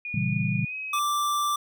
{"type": "tone with pitch glide", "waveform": "sine", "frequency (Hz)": [2448, 2542], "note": ["D#7", "D#7"], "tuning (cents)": [-29, 36], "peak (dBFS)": -31, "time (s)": [0.05, 0.99], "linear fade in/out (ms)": 2, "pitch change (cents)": 65, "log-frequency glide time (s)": [0.65, 0.75]}
{"type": "chord", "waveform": "sine", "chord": "A# diminished seventh", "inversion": "none", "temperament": "equal", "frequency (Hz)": [116.54, 138.59, 164.81, 196], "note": ["A#2", "C#3", "E3", "G3"], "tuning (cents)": [0, 0, 0, 0], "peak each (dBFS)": -29, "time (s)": [0.14, 0.65], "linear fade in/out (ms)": 5}
{"type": "tone", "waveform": "square", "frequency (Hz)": 1174.7, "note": "D6", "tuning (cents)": 0, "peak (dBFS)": -24, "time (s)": [0.93, 1.56], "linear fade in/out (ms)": 5}
{"effects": []}